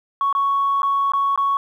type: tone with dropouts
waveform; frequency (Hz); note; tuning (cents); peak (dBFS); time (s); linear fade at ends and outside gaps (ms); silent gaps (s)
sine; 1111; C#6; +4; -15; 0.21-1.57; 1; 0.327-0.35 / 0.82-0.831 / 1.12-1.135 / 1.36-1.376
effects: tanh soft clip ceiling -12 dBFS + 9-bit